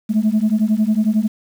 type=beating tone pair; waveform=sine; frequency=210 / 221 Hz; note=G#3 / A3; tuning=+19 / +8 cents; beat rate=11 Hz; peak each=-15 dBFS; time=0.09-1.28 s; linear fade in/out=20 ms; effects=tanh soft clip ceiling -9 dBFS + 7-bit